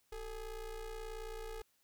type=ring-modulated tone; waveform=square; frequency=207.7 Hz; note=G#3; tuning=in tune; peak=-40 dBFS; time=0.12-1.62 s; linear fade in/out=5 ms; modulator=237 Hz; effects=white hiss -75 dBFS RMS until 1.83 s